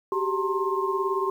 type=tone cluster; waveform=sine; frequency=381.6 / 399.6 / 913 / 1062 Hz; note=G4 / G4 / A#5 / C6; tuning=-47 / +33 / -36 / +25 cents; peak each=-27 / -30 / -34 / -27 dBFS; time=0.12-1.3 s; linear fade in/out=2 ms; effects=9-bit